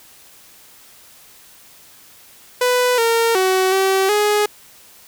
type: tone with pitch steps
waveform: sawtooth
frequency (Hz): 496.6 / 460 / 375.7 / 384 / 417.5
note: B4 / A#4 / F#4 / G4 / G#4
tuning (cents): +9 / -23 / +26 / -36 / +9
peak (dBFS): -10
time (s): 2.61-4.46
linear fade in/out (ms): 5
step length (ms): 370
effects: white hiss -46 dBFS RMS until 5.07 s